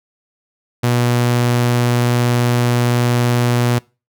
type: tone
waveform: sawtooth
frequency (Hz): 121.2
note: B2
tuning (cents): -32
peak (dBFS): -9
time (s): 0.83-3.79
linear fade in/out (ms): 10
effects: noise-tail reverb RT60 0.3 s tail -24 dB re dry